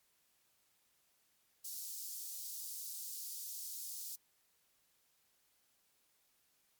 white high-pass noise, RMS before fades -45 dBFS, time 1.64-4.16 s, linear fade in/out 10 ms, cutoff 4800 Hz, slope 24 dB/octave, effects white hiss -75 dBFS RMS until 6.79 s + MP3 96 kbps

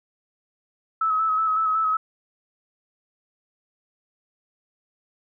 sine tone with vibrato, 1292 Hz, E6, 35 cents flat, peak -19 dBFS, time 1.01-1.97 s, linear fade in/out 5 ms, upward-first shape square, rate 5.4 Hz, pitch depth 26 cents each way, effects none

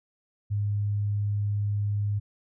sine tone, 102.8 Hz, G#2, 17 cents flat, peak -24 dBFS, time 0.5-2.2 s, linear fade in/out 20 ms, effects none

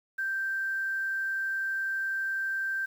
sine tone with quantisation, 1568 Hz, G6, in tune, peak -28 dBFS, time 0.18-2.86 s, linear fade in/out 10 ms, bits 9, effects none

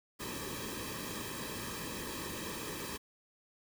pink noise with comb filter, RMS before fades -41 dBFS, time 0.19-2.98 s, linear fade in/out 20 ms, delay 1.4 ms, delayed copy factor -0.8, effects none

